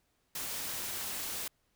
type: noise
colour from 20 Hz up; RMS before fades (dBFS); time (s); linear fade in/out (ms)
white; -38; 0.35-1.48; 5
effects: pink hiss -75 dBFS RMS until 1.75 s

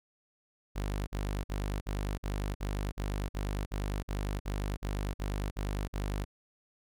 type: tone bursts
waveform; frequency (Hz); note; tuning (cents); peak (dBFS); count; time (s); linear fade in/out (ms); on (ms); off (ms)
sawtooth; 50.1; G1; +38; -28; 15; 0.75-6.25; 20; 320; 50
effects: none

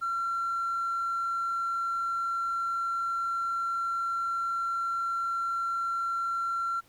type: tone with hard clipping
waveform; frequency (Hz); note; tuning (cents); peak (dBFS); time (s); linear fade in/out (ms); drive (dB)
sine; 1364; F6; -41; -28; 0.01-6.81; 20; 1
effects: pink hiss -62 dBFS RMS until 6.88 s

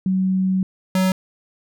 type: tone pair in turn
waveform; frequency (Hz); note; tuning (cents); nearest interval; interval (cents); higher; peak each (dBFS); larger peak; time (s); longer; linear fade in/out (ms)
sine / square; 188.1 / 187.09; F#3 / F#3; +29 / +19; unison; 10; first; -16; neither; 0.06-0.63 / 0.95-1.12; first; 2
effects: none

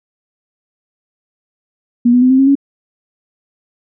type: tone with pitch steps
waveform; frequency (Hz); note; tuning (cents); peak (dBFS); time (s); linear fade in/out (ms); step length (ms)
sine; 240 / 247.2 / 254.6 / 262.2 / 270 / 278.1; B3 / B3 / C4 / C4 / C#4 / C#4; -49 / +2 / -47 / +4 / -45 / +6; -6; 2.05-2.554; 10; 84
effects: none

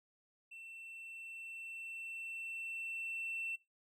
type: tone with level ramp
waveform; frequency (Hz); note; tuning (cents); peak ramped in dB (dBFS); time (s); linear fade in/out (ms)
triangle; 2690; E7; +34; -48 to -35; 0.51-3.56; 10
effects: noise-tail reverb RT60 0.2 s tail -20 dB re dry + tanh soft clip ceiling -33 dBFS

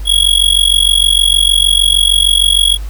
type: tone with amplitude modulation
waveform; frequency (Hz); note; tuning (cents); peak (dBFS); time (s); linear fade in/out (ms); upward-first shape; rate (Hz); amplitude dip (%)
square; 3322; G#7; 0; -4; 0.05-2.78; 50; sine; 46.5; 95
effects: added 50 Hz sine -19 dBFS peak until 2.89 s + pink hiss -39 dBFS RMS until 2.89 s

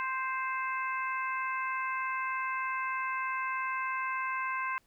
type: harmonic tone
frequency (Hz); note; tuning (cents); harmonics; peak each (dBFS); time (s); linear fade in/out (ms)
523.3; C5; 0; 2 / 3 / 4 / 5; -33 / -37 / -39 / -41; 0-4.78; 0
effects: pink hiss -70 dBFS RMS until 4.86 s

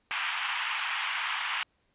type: band-pass noise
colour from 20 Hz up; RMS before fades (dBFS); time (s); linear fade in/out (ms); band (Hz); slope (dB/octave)
white; -32; 0.11-1.63; 0; 850 to 3200; 48
effects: pink hiss -72 dBFS RMS until 1.94 s + resampled to 8000 Hz

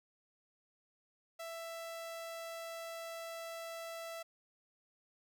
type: tone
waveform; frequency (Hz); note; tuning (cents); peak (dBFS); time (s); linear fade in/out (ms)
sawtooth; 663; E5; +10; -39; 1.39-4.23; 10
effects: none

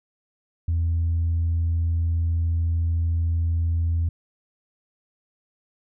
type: tone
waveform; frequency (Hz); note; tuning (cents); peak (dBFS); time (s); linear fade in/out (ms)
sine; 83.4; E2; +21; -18; 0.68-4.09; 5
effects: tanh soft clip ceiling -17 dBFS

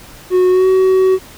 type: tone with pitch glide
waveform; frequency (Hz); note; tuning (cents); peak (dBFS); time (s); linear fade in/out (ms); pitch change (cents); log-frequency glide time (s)
triangle; 366 to 376.5; F#4 to F#4; -19 to +30; -6; 0.3-1.19; 50; +49; 0.5-0.67
effects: pink hiss -38 dBFS RMS until 1.37 s

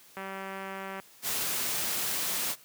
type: click train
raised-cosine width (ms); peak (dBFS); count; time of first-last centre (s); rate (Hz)
0.5; -24; 161; 0.17-0.999; 193
type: noise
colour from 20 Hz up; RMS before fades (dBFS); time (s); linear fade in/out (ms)
white; -31; 1.22-2.56; 50
effects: white hiss -56 dBFS RMS until 2.64 s + high-pass 100 Hz 12 dB/octave

